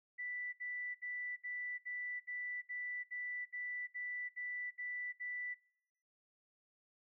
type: tone bursts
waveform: sine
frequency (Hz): 1975.5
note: B6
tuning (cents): 0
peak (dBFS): -40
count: 13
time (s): 0.18-5.546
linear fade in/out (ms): 20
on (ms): 350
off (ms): 68
effects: noise-tail reverb RT60 0.8 s tail -24 dB re dry